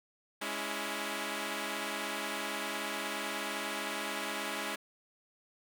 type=chord; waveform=5% pulse; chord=C# minor; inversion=second; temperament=equal with one note detuned; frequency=207.7 / 280.2 / 329.6 Hz; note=G#3 / C#4 / E4; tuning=0 / +19 / 0 cents; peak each=-28 dBFS; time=0.41-4.76 s; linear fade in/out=10 ms; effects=none